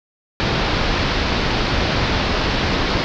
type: low-pass noise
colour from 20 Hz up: pink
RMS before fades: -19 dBFS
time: 0.4-3.04 s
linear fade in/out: 0 ms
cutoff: 5100 Hz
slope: 48 dB/octave
effects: none